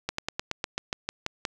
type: slowing click train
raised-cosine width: 0.2 ms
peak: -11 dBFS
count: 11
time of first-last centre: 0.09-1.452 s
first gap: 94 ms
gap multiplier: 1.08
effects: none